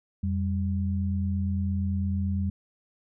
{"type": "tone pair together", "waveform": "sine", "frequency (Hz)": [87.18, 196], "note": ["F2", "G3"], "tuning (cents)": [-3, 0], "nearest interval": "octave + major second", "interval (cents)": 1403, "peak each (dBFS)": [-26, -29], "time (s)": [0.23, 2.5], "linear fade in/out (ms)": 5, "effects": []}